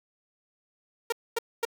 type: tone bursts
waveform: sawtooth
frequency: 464 Hz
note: A#4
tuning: 8 cents flat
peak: -21 dBFS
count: 3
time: 1.1-1.652 s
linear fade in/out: 5 ms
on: 24 ms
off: 240 ms
effects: 8-bit